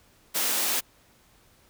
white high-pass noise, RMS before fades -26 dBFS, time 0.34-0.81 s, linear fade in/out 20 ms, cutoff 200 Hz, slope 24 dB/octave, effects pink hiss -60 dBFS RMS until 1.69 s

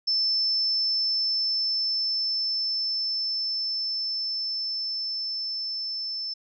sine tone with level ramp, 5290 Hz, E8, 5 cents sharp, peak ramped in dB -21 to -29 dBFS, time 0.07-6.34 s, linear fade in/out 10 ms, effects none

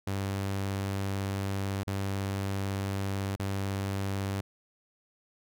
sawtooth tone with dropouts, 98 Hz, G2, in tune, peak -26 dBFS, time 0.07-4.41 s, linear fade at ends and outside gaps 5 ms, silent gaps 1.834-1.872 / 3.361-3.396 s, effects none

